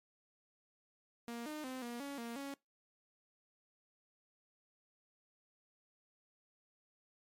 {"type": "tone with pitch steps", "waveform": "sawtooth", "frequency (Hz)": [235.1, 304.6, 258.3, 238.5, 281, 233.7, 278.1], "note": ["A#3", "D#4", "C4", "A#3", "C#4", "A#3", "C#4"], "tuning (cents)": [15, -37, -22, 40, 24, 5, 6], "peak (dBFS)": -38, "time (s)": [1.28, 2.54], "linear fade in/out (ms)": 0, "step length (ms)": 180, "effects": ["noise-tail reverb RT60 0.2 s tail -23 dB re dry", "MP3 64 kbps"]}